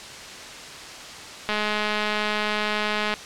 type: click train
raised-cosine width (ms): 0.3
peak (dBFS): -9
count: 349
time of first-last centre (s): 1.49-3.139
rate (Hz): 211
effects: white hiss -38 dBFS RMS until 3.25 s + low-pass 6000 Hz 12 dB/octave